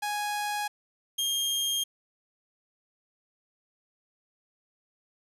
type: tone pair in turn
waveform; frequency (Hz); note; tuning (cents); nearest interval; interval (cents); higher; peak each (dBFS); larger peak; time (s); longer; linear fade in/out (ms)
sawtooth; 830.6 / 3217; G#5 / G7; 0 / +44; octave + major seventh; 2344; second; -25 / -23; second; 0.02-0.68 / 1.18-1.84; neither; 10
effects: resampled to 32000 Hz + 9-bit